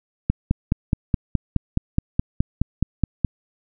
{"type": "click train", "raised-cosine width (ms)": 5, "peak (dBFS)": -5, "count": 15, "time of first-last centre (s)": [0.3, 3.247], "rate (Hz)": 4.75, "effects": []}